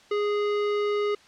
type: tone with hard clipping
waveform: sine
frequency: 414.1 Hz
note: G#4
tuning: 5 cents flat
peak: -25 dBFS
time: 0.11-1.15 s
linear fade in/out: 5 ms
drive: 16 dB
effects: white hiss -54 dBFS RMS until 1.27 s + low-pass 5000 Hz 12 dB/octave